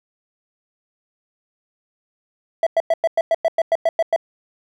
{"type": "tone bursts", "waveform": "triangle", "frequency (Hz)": 659.3, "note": "E5", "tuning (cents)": 0, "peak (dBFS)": -11, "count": 12, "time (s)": [2.63, 4.162], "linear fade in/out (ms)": 2, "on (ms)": 36, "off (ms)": 100, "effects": []}